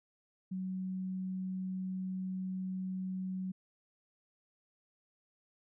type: tone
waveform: sine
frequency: 186.9 Hz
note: F#3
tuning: 18 cents sharp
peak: -35 dBFS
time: 0.51-3.52 s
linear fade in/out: 10 ms
effects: none